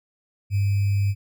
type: tone with sample-and-hold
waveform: sine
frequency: 99.9 Hz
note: G2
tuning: 33 cents sharp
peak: -18 dBFS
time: 0.5-1.15 s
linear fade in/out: 50 ms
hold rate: 2450 Hz
effects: none